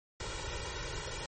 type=noise with comb filter; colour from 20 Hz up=pink; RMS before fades=-39 dBFS; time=0.2-1.26 s; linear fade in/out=2 ms; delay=2.1 ms; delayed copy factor=+0.85; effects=MP3 32 kbps